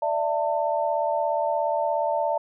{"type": "tone cluster", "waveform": "sine", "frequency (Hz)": [589, 666, 897], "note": ["D5", "E5", "A5"], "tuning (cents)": [5, 18, 33], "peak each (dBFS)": -26, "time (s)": [0.02, 2.38], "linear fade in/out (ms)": 5, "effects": []}